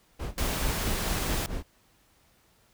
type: noise with tremolo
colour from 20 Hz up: brown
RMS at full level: -29 dBFS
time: 0.19-1.63 s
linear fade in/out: 10 ms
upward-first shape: sine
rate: 4.6 Hz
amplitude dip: 95%
type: noise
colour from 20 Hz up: pink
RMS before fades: -31 dBFS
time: 0.38-1.46 s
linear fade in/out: 0 ms
effects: pink hiss -64 dBFS RMS until 2.73 s